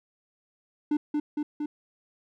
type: tone with echo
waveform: triangle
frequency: 297.5 Hz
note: D4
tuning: 22 cents sharp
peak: -20 dBFS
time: 0.91-0.97 s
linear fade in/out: 5 ms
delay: 230 ms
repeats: 3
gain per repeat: -2 dB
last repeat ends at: 1.66 s
effects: none